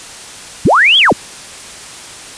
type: linear two-way sweep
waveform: sine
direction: up then down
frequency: 75.5 to 3422 to 75.5 Hz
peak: -5 dBFS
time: 0.65-1.13 s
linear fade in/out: 5 ms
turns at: 0.98 s
effects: white hiss -31 dBFS RMS until 2.37 s + resampled to 22050 Hz